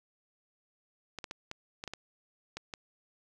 clicks, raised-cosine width 0.2 ms, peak -22 dBFS, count 9, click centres 1.187 / 1.242 / 1.311 / 1.514 / 1.839 / 1.877 / 1.936 / 2.57 / 2.738 s, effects none

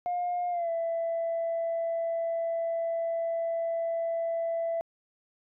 sine tone with pitch glide, 710 to 666.3 Hz, F5 to E5, +28 to +18 cents, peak -26 dBFS, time 0.06-4.81 s, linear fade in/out 0 ms, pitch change -110 cents, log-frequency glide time 0.5-0.7 s, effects tanh soft clip ceiling -24 dBFS

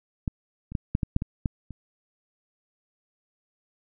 clicks, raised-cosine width 5 ms, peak -14 / -25 / -13 / -10 / -13 / -8 / -17 / -12 / -26 dBFS, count 9, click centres 0.278 / 0.72 / 0.752 / 0.951 / 1.032 / 1.164 / 1.221 / 1.458 / 1.707 s, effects none

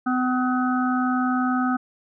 harmonic tone with a mistuned harmonic, 253.4 Hz, B3, 45 cents sharp, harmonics 1 / 3 / 5 / 6, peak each -21 / -28 / -27 / -31 dBFS, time 0.06-1.77 s, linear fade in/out 10 ms, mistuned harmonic 6, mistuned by -29 cents, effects none

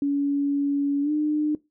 sine tone with pitch glide, 283.1 to 301.7 Hz, C#4 to D4, +37 to +47 cents, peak -20 dBFS, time 0.02-1.55 s, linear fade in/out 2 ms, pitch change +110 cents, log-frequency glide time 1.02-1.11 s, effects noise-tail reverb RT60 0.2 s tail -20 dB re dry

